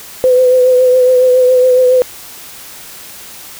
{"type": "tone with vibrato", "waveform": "sine", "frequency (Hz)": 506, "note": "B4", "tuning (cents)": 42, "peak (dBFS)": -5, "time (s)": [0.24, 2.02], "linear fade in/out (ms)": 0, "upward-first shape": "triangle", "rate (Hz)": 7.2, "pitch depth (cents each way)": 35, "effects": ["white hiss -32 dBFS RMS until 3.59 s"]}